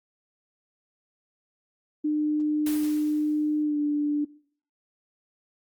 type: tone with pitch glide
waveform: sine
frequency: 301.7 to 294.3 Hz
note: D4 to D4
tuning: +47 to +4 cents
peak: -22 dBFS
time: 2.04-4.25 s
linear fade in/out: 10 ms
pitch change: -43 cents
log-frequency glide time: 3.63-3.79 s
type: noise with exponential decay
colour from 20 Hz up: white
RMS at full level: -34 dBFS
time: 2.66-3.63 s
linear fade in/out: 5 ms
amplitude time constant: 210 ms
effects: noise-tail reverb RT60 0.5 s tail -20 dB re dry + Opus 48 kbps